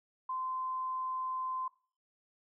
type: tone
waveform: sine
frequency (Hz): 1034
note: C6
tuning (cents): -21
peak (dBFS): -34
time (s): 0.29-1.68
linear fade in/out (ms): 5
effects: noise-tail reverb RT60 0.4 s tail -18 dB re dry